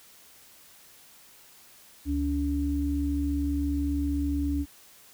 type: tone pair together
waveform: sine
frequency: 71.13 / 286.1 Hz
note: C#2 / D4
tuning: +45 / -45 cents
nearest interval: 2 octaves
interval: 2410 cents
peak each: -28 / -27 dBFS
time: 2.05-4.66 s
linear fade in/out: 50 ms
effects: white hiss -54 dBFS RMS until 5.13 s